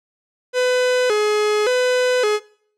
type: tone with vibrato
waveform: 45% pulse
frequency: 460 Hz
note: A#4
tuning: 23 cents flat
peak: -15 dBFS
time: 0.53-2.4 s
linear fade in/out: 50 ms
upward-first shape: square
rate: 0.88 Hz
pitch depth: 150 cents each way
effects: noise-tail reverb RT60 0.6 s tail -21 dB re dry + low-pass 7000 Hz 12 dB/octave